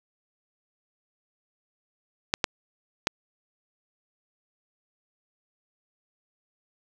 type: clicks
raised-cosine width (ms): 0.2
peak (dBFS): -4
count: 3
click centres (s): 2.339 / 2.442 / 3.071
effects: none